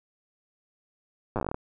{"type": "slowing click train", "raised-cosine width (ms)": 1, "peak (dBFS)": -15, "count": 12, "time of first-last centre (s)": [1.36, 1.544], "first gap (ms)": 8, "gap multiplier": 1.14, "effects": []}